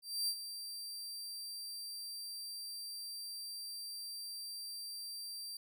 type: tone with ADSR envelope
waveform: sawtooth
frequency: 4701 Hz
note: D8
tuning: 1 cent sharp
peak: -29 dBFS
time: 0.02-5.57 s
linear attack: 260 ms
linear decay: 66 ms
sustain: -11 dB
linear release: 3 ms
effects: none